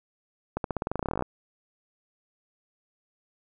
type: accelerating click train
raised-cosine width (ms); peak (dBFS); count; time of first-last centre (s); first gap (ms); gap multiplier
1; -14; 19; 0.57-1.224; 72; 0.91
effects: none